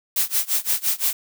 blue noise with tremolo, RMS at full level -19 dBFS, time 0.16-1.13 s, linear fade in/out 2 ms, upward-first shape sine, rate 5.8 Hz, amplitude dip 95%, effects none

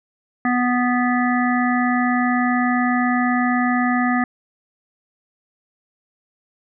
harmonic tone, 246.9 Hz, B3, in tune, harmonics 1 / 3 / 5 / 7 / 8, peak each -18 / -23 / -25 / -26 / -27 dBFS, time 0.45-4.24 s, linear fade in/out 2 ms, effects none

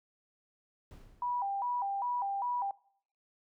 brown noise with exponential decay, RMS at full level -47 dBFS, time 0.91-1.65 s, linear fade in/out 0 ms, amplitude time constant 160 ms
sine tone with vibrato, 880 Hz, A5, in tune, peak -31 dBFS, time 1.22-2.71 s, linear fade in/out 2 ms, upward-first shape square, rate 2.5 Hz, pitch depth 180 cents each way
effects noise-tail reverb RT60 0.6 s tail -22 dB re dry

